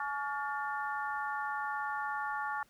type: harmonic tone with a mistuned harmonic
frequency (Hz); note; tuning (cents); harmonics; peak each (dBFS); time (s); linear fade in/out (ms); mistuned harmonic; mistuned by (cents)
283.2; C#4; +37; 3 / 4 / 5 / 6; -37 / -39 / -39 / -42; 0-2.63; 2; 6; +82
effects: pink hiss -67 dBFS RMS until 2.69 s